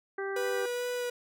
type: harmonic tone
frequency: 391.8 Hz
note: G4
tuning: 1 cent flat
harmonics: 1 / 2 / 3 / 4 / 5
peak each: -33 / -42 / -44 / -39 / -45 dBFS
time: 0.18-0.66 s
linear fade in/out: 5 ms
type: tone with vibrato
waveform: 45% pulse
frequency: 489.6 Hz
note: B4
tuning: 15 cents flat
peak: -31 dBFS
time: 0.36-1.1 s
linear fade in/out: 5 ms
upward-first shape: sine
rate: 2.3 Hz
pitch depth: 11 cents each way
effects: none